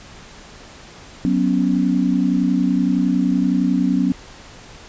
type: chord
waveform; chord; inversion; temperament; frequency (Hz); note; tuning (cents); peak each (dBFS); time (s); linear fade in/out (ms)
sine; F# suspended fourth; none; just; 185 / 246.7 / 277.5; F#3 / B3 / C#4; 0 / -2 / +2; -19; 1.25-4.12; 0
effects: pink hiss -41 dBFS RMS until 4.88 s + resampled to 16000 Hz